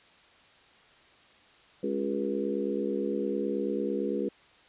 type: harmonic tone with a mistuned harmonic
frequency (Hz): 69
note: C#2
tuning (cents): -7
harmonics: 3 / 4 / 5 / 6 / 7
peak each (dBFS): -34 / -34 / -34 / -34 / -34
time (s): 1.83-4.29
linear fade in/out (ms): 5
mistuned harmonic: 5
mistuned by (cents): +48
effects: white hiss -58 dBFS RMS until 4.68 s + resampled to 8000 Hz